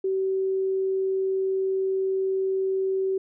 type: tone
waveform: sine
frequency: 382.4 Hz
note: G4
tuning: 43 cents flat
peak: -22 dBFS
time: 0.04-3.18 s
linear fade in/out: 5 ms
effects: none